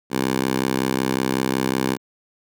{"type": "tone with high-pass filter", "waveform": "10% pulse", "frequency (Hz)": 65.41, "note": "C2", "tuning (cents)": 0, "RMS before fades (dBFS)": -22, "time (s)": [0.1, 1.98], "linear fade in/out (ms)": 50, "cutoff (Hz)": 220, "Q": 0.91, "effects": []}